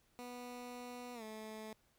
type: tone with pitch glide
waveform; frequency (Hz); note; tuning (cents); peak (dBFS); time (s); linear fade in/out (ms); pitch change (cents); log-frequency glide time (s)
15% pulse; 245.5 to 217.5; B3 to A3; -10 to -20; -40; 0.19-1.73; 0; -210; 1.14-1.23
effects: pink hiss -74 dBFS RMS until 1.98 s